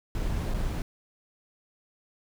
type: noise with dropouts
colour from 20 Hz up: brown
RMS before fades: -29 dBFS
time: 0.15-0.82 s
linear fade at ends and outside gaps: 1 ms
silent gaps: 0.539-0.544 s
effects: none